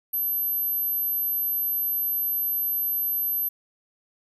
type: tone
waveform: sine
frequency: 12390 Hz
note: G9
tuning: 21 cents flat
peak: -23 dBFS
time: 0.13-3.49 s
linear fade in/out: 10 ms
effects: none